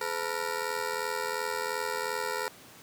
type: ring-modulated tone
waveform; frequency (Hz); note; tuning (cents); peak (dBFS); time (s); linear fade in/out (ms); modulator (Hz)
15% pulse; 466.2; A#4; 0; -21; 0.01-2.48; 0; 41.4
effects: pink hiss -51 dBFS RMS until 2.82 s + high-pass 150 Hz 12 dB/octave